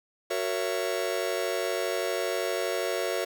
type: chord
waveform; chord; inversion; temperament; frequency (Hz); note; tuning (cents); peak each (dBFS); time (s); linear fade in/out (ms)
45% pulse; F# dominant seventh; none; just; 370 / 462.5 / 555 / 666; F#4 / A#4 / C#5 / E5; 0 / -14 / +2 / +18; -33; 0.3-3.25; 10
effects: none